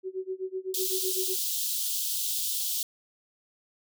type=tone with tremolo; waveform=sine; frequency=376.4 Hz; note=F#4; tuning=30 cents sharp; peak=-28 dBFS; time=0.03-1.36 s; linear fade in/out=50 ms; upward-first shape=sine; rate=7.9 Hz; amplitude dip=95%
type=high-pass noise; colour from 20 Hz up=white; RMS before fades=-30 dBFS; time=0.74-2.83 s; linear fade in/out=2 ms; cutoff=3100 Hz; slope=48 dB/octave
effects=none